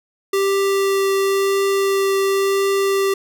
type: tone with vibrato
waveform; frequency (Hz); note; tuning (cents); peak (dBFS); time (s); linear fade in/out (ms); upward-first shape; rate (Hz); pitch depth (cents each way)
square; 392; G4; 0; -16; 0.33-3.14; 5; triangle; 0.95; 8
effects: none